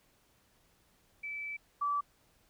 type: tone pair in turn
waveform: sine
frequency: 2312 / 1156 Hz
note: D7 / D6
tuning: -28 / -28 cents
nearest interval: octave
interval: 1200 cents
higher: first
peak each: -37 / -29 dBFS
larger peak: second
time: 1.23-1.57 / 1.81-2.01 s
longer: first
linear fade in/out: 10 ms
effects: pink hiss -69 dBFS RMS until 2.49 s